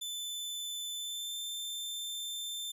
sawtooth tone with pitch glide, 3519 to 3562 Hz, A7 to A7, 0 to +21 cents, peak -34 dBFS, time 0.01-2.72 s, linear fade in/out 10 ms, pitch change +21 cents, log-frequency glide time 0.94-1.37 s, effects none

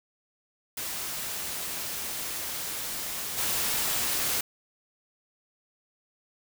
white noise with level steps, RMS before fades -34 / -28 dBFS, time 0.77-4.41 s, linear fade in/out 5 ms, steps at 3.37 s, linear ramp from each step 20 ms, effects none

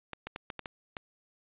clicks, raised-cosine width 0.3 ms, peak -21 dBFS, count 7, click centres 0.133 / 0.27 / 0.361 / 0.502 / 0.593 / 0.658 / 0.968 s, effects resampled to 8000 Hz + 10-bit

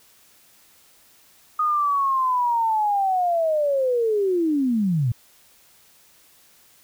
sine linear sweep, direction down, 1244.5 to 110 Hz, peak -18 dBFS, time 1.59-5.12 s, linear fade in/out 5 ms, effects white hiss -55 dBFS RMS until 6.83 s

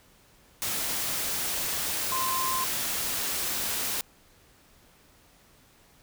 sine tone in noise, 1043 Hz, C6, 6 cents flat, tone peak -28 dBFS, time 2.12-2.64 s, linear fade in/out 0 ms, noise white, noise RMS -30 dBFS, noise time 0.62-4.01 s, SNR -1 dB, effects pink hiss -59 dBFS RMS until 6.02 s

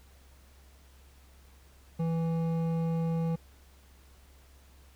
triangle tone with hard clipping, 164.81 Hz, E3, in tune, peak -29 dBFS, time 1.99-3.36 s, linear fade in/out 10 ms, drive 14 dB, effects added 67 Hz sine -55 dBFS peak until 4.95 s + pink hiss -62 dBFS RMS until 4.95 s

